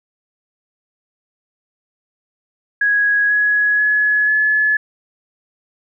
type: tone with pitch steps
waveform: sine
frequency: 1661.2 / 1678.6 / 1696.1 / 1713.8 Hz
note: G#6 / G#6 / G#6 / A6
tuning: 0 / +18 / +36 / -46 cents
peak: -12 dBFS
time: 2.81-4.77 s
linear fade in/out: 5 ms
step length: 490 ms
effects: none